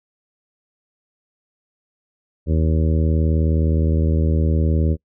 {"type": "harmonic tone", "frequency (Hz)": 79.4, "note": "D#2", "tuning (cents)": 36, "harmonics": [1, 2, 3, 4, 5, 6, 7], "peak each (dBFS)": [-16, -22, -26, -28, -30, -32, -33], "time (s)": [2.46, 4.97], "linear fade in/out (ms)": 50, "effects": ["noise-tail reverb RT60 0.1 s tail -25 dB re dry"]}